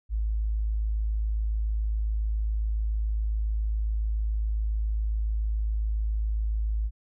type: tone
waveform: sine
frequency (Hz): 53.6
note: A1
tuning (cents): -45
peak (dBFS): -24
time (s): 0.09-6.91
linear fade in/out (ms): 50
effects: none